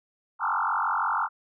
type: tone with frequency modulation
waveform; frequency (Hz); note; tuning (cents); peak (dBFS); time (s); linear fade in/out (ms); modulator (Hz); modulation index
sine; 1127; C#6; +28; -23; 0.39-1.29; 50; 45.9; 6.5
effects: none